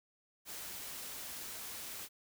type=noise; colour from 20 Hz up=white; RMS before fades=-45 dBFS; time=0.45-2.09 s; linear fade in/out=50 ms; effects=none